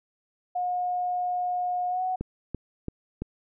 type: tone with pitch glide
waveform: sine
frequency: 720 to 741.5 Hz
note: F#5 to F#5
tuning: -47 to +4 cents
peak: -25 dBFS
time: 0.55-2.16 s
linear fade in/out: 10 ms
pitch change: +51 cents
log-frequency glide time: 1.89-2.02 s
type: click train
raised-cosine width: 3 ms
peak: -18 dBFS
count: 4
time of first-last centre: 2.21-3.22 s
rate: 2.97 Hz
effects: none